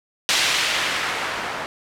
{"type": "noise with low-pass filter sweep", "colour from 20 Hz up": "blue", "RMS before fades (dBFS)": -23, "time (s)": [0.29, 1.66], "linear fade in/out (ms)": 0, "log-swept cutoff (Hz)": [3900, 1100], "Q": 0.88, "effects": []}